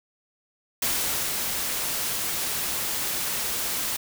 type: noise with ADSR envelope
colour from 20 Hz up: white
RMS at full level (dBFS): -25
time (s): 0.82-3.97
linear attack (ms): 4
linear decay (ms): 490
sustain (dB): -3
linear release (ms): 11
effects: none